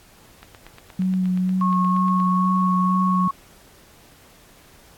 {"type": "click train", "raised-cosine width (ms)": 0.3, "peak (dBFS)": -26, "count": 16, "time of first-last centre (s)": [0.43, 2.201], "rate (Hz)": 8.47}
{"type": "tone with vibrato", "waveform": "sine", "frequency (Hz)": 184.8, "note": "F#3", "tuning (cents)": -2, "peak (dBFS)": -18, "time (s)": [0.99, 3.28], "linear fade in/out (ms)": 5, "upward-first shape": "sine", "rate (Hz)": 2.1, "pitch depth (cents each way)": 17}
{"type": "tone with pitch glide", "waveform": "sine", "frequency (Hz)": [1091, 1102.4], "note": ["C#6", "C#6"], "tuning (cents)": [-28, -10], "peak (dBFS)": -20, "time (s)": [1.61, 3.31], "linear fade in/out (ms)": 5, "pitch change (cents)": 18, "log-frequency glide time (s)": [2.05, 2.33]}
{"effects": ["pink hiss -51 dBFS RMS until 4.97 s", "AAC 64 kbps"]}